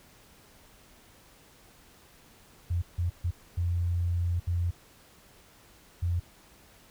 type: tone bursts at uneven times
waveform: sine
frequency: 87 Hz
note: F2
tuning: 6 cents flat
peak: -25 dBFS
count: 6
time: 2.7-2.82 / 2.98-3.1 / 3.24-3.31 / 3.57-4.4 / 4.47-4.71 / 6.02-6.2 s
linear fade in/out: 10 ms
effects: pink hiss -57 dBFS RMS until 6.9 s